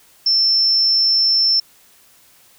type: tone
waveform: sine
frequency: 5350 Hz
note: E8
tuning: 25 cents sharp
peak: -12 dBFS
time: 0.26-1.6 s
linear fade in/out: 5 ms
effects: white hiss -51 dBFS RMS until 2.58 s